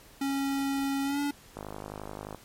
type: tone with pitch glide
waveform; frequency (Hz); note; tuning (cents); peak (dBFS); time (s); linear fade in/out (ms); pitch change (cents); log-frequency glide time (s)
square; 275.2 to 286.6; C#4 to D4; -12 to -42; -28; 0.21-1.31; 5; +70; 1.04-1.2
type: click train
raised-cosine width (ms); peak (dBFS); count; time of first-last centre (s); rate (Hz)
1; -24; 41; 1.57-2.347; 51.5
effects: pink hiss -54 dBFS RMS until 2.44 s + MP3 64 kbps